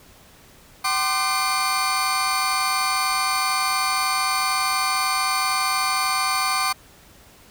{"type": "tone cluster", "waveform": "30% pulse", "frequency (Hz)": [766, 1044, 1197, 4489], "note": ["G5", "C6", "D6", "C#8"], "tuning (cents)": [-40, -4, 33, 21], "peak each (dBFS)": [-25, -23, -21, -24], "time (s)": [0.84, 6.73], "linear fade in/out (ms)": 10, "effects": ["pink hiss -50 dBFS RMS until 7.5 s"]}